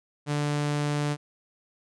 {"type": "tone", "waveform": "sawtooth", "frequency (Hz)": 146.83, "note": "D3", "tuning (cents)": 0, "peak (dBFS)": -21, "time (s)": [0.26, 1.17], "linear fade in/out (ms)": 50, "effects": ["resampled to 22050 Hz"]}